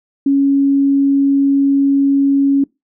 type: tone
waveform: sine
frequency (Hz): 277.2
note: C#4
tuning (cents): 0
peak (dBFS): -9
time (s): 0.26-2.64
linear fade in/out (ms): 5
effects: noise-tail reverb RT60 0.2 s tail -23 dB re dry